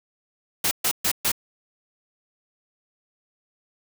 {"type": "noise bursts", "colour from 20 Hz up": "white", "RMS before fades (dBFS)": -22, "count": 4, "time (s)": [0.64, 1.318], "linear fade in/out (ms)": 5, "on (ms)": 72, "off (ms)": 130, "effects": []}